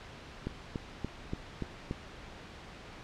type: click train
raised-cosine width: 3 ms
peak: -21 dBFS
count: 6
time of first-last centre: 0.47-1.911 s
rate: 3.47 Hz
effects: pink hiss -48 dBFS RMS until 3.03 s + low-pass 4000 Hz 12 dB/octave